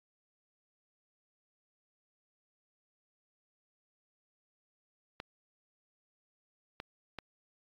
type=clicks; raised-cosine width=0.3 ms; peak=-24 dBFS; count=3; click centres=5.201 / 6.801 / 7.187 s; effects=AAC 64 kbps